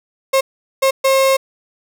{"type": "tone bursts at uneven times", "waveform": "35% pulse", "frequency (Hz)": 536, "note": "C5", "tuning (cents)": 42, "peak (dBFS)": -9, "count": 3, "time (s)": [[0.33, 0.41], [0.82, 0.91], [1.04, 1.37]], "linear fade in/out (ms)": 10, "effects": []}